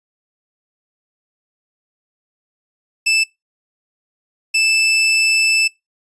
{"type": "tone bursts at uneven times", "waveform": "sawtooth", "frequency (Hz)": 2637, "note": "E7", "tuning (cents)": 0, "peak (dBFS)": -9, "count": 2, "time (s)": [[3.06, 3.24], [4.54, 5.68]], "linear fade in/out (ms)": 10, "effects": ["noise-tail reverb RT60 0.2 s tail -24 dB re dry", "resampled to 22050 Hz"]}